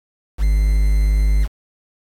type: tone with quantisation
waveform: triangle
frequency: 51 Hz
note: G#1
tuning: 31 cents flat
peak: -10 dBFS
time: 0.38-1.48 s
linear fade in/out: 50 ms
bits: 6
effects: AAC 48 kbps